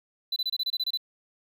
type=tone bursts; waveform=triangle; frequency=4000 Hz; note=B7; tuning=21 cents sharp; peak=-24 dBFS; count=10; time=0.32-0.974 s; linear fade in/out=5 ms; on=42 ms; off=26 ms; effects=none